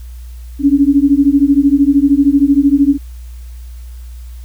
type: beating tone pair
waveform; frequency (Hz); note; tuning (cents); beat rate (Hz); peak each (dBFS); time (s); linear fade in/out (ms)
sine; 274.9 / 287.9; C#4 / D4; -14 / -34; 13; -10; 0.59-2.98; 50
effects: added 60 Hz sine -27 dBFS peak until 4.44 s + white hiss -48 dBFS RMS until 4.44 s